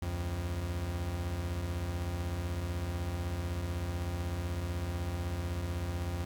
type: beating tone pair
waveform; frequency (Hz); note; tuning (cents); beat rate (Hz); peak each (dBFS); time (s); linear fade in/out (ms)
40% pulse; 71.5 / 87.5; D2 / F2; -46 / +4; 16; -39 / -33; 0.02-6.25; 5
effects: 10-bit